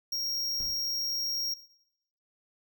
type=tone; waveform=square; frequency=5588 Hz; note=F8; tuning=in tune; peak=-30 dBFS; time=0.12-1.54 s; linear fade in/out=5 ms
type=noise with exponential decay; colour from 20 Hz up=brown; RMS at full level=-44 dBFS; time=0.6-1.01 s; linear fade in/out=0 ms; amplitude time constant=89 ms
effects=noise-tail reverb RT60 0.8 s tail -17 dB re dry